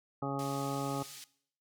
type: harmonic tone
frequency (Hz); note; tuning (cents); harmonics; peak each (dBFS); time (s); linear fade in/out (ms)
138.59; C#3; 0; 1 / 2 / 3 / 4 / 5 / 6 / 8 / 9; -38 / -38 / -42 / -42 / -45 / -40 / -47 / -42; 0.22-1.03; 5
type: band-pass noise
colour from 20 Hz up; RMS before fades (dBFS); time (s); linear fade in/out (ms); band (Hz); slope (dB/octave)
white; -49; 0.39-1.24; 0; 2400 to 8400; 12
effects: noise-tail reverb RT60 0.6 s tail -19 dB re dry